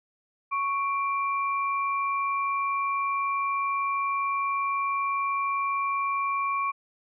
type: tone pair together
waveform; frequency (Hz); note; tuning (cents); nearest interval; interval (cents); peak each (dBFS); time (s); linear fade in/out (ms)
sine; 1108.7 / 2358; C#6 / D7; 0 / +6; octave + minor second; 1306; -25 / -33; 0.51-6.72; 20
effects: none